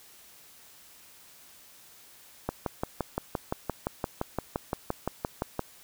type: click train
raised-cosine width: 1 ms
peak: -14 dBFS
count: 19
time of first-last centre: 2.49-5.593 s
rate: 5.8 Hz
effects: white hiss -54 dBFS RMS until 5.83 s